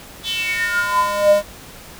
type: tone with high-pass filter sweep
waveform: square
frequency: 203.6 Hz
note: G#3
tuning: 34 cents flat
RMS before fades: -18 dBFS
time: 0.23-1.43 s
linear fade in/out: 50 ms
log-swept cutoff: 3500 to 490 Hz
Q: 8.8
effects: pink hiss -39 dBFS RMS until 1.99 s